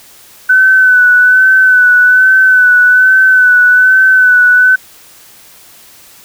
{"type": "tone with vibrato", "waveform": "sine", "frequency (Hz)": 1505, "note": "F#6", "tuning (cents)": 29, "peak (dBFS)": -3, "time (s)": [0.49, 4.76], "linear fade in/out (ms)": 10, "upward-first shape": "sine", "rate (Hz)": 1.2, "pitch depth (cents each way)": 31, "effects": ["white hiss -39 dBFS RMS until 6.24 s"]}